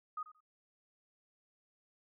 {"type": "tone with echo", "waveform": "sine", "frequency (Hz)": 1244.5, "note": "D#6", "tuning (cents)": 0, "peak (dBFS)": -37, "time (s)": [0.17, 0.23], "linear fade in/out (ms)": 5, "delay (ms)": 88, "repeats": 2, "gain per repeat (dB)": -15, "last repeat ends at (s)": 0.406, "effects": []}